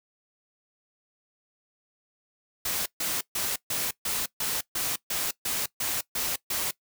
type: noise bursts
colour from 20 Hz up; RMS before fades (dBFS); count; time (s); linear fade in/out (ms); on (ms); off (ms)
white; -29; 12; 2.65-6.71; 5; 210; 140
effects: noise-tail reverb RT60 0.1 s tail -20 dB re dry